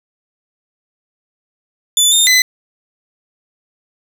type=tone with pitch steps; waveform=20% pulse; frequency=3494 / 3639 / 2017 Hz; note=A7 / A#7 / B6; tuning=-13 / -42 / +36 cents; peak=-3 dBFS; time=1.97-2.42 s; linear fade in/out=2 ms; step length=150 ms; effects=none